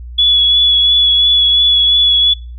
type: tone with vibrato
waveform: sine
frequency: 3398 Hz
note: G#7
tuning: 39 cents sharp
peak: -7 dBFS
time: 0.18-2.34 s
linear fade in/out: 10 ms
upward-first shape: sine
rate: 2.9 Hz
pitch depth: 16 cents each way
effects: noise-tail reverb RT60 0.4 s tail -25 dB re dry + added 60 Hz sine -26 dBFS peak until 2.58 s